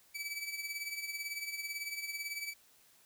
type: tone with tremolo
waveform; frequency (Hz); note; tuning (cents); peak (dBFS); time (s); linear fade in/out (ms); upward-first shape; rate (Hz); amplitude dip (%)
sawtooth; 2300; D7; -37; -32; 0.14-2.54; 20; triangle; 18; 70
effects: white hiss -65 dBFS RMS until 3.05 s